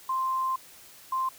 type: tone pair in turn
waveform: sine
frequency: 1046.5 / 1046.5 Hz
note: C6 / C6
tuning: 0 / 0 cents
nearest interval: unison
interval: 0 cents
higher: neither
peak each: -25 dBFS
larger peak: neither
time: 0.09-0.56 / 1.12-1.29 s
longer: first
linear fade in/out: 5 ms
effects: white hiss -51 dBFS RMS until 1.38 s